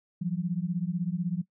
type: beating tone pair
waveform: sine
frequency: 168.5 / 184.5 Hz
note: E3 / F#3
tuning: +38 / -5 cents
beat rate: 16 Hz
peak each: -30 dBFS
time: 0.21-1.42 s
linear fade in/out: 10 ms
effects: noise-tail reverb RT60 0.1 s tail -19 dB re dry